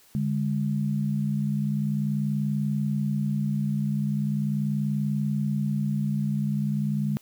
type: tone pair together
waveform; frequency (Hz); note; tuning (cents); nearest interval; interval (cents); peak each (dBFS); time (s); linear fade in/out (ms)
sine; 145.7 / 206.1; D3 / G#3; -13 / -13; tritone; 600; -26; 0.15-7.17; 0
effects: white hiss -57 dBFS RMS until 7.21 s